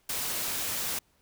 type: noise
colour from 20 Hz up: white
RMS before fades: -32 dBFS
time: 0.09-0.99 s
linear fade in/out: 5 ms
effects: pink hiss -68 dBFS RMS until 1.21 s